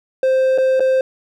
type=tone with dropouts; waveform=triangle; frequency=523.3 Hz; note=C5; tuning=in tune; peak=-10 dBFS; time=0.23-1.01 s; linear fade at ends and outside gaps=2 ms; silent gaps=0.578-0.583 / 0.797-0.804 s; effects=none